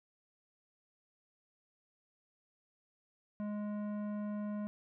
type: tone with tanh clipping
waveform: triangle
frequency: 208.2 Hz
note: G#3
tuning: 5 cents sharp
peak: -38 dBFS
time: 3.4-4.67 s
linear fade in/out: 0 ms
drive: 17 dB
effects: none